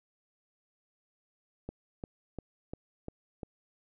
click train, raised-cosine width 2 ms, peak -25 dBFS, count 6, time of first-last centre 1.69-3.432 s, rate 2.87 Hz, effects none

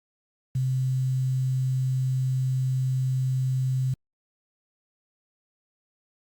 sine tone with quantisation, 130 Hz, C3, 11 cents flat, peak -22 dBFS, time 0.55-3.94 s, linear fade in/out 5 ms, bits 8, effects Opus 48 kbps

